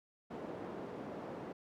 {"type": "band-pass noise", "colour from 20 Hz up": "white", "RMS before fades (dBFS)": -45, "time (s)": [0.3, 1.53], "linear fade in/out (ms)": 10, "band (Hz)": [170, 520], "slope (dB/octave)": 12, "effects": []}